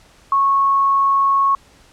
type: tone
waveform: sine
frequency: 1100 Hz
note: C#6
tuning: 14 cents flat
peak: -12 dBFS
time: 0.32-1.55 s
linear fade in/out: 2 ms
effects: pink hiss -50 dBFS RMS until 1.92 s + low-pass 9000 Hz 12 dB/octave